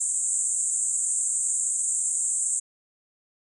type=band-pass noise; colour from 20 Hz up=white; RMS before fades=-26 dBFS; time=0-2.6 s; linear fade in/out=10 ms; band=7100 to 8800 Hz; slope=96 dB/octave; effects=none